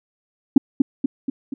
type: tone with echo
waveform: sine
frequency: 270 Hz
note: C#4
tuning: 45 cents flat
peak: -4 dBFS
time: 0.56-0.58 s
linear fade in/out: 5 ms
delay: 240 ms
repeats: 4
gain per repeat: -5 dB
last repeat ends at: 1.54 s
effects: tanh soft clip ceiling -1 dBFS